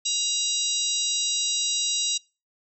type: harmonic tone with a mistuned harmonic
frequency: 959 Hz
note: A#5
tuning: 49 cents sharp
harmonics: 3 / 4 / 5 / 6 / 7 / 8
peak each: -33 / -27 / -33 / -28 / -34 / -30 dBFS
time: 0.05-2.18 s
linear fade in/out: 10 ms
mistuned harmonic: 3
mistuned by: -42 cents
effects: noise-tail reverb RT60 0.3 s tail -26 dB re dry